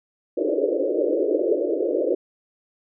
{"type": "band-pass noise", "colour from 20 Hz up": "pink", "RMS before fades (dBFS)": -22, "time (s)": [0.37, 2.15], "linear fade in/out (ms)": 10, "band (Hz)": [300, 590], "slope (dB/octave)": 96, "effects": []}